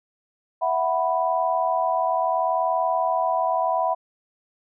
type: chord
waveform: sine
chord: E suspended second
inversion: none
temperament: equal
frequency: 659.3 / 740 / 987.8 Hz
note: E5 / F#5 / B5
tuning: 0 / 0 / 0 cents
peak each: -24 dBFS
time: 0.61-3.95 s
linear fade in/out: 20 ms
effects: none